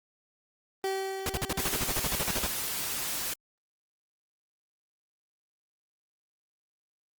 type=tone with exponential decay; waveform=30% pulse; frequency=385.3 Hz; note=G4; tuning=30 cents flat; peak=-25 dBFS; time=0.84-3.05 s; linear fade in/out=1 ms; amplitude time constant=480 ms
type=noise bursts; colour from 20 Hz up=pink; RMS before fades=-30 dBFS; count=16; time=1.26-2.465 s; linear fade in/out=2 ms; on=35 ms; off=43 ms
type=noise; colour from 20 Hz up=white; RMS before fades=-33 dBFS; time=1.59-3.34 s; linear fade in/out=10 ms
effects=Opus 24 kbps